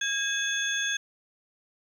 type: tone cluster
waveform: sine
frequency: 1636 / 2559 / 3425 / 6420 Hz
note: G#6 / D#7 / A7 / G8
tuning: -26 / +48 / -47 / +40 cents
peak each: -29 / -36 / -31 / -33 dBFS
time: 0.01-0.97 s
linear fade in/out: 5 ms
effects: 9-bit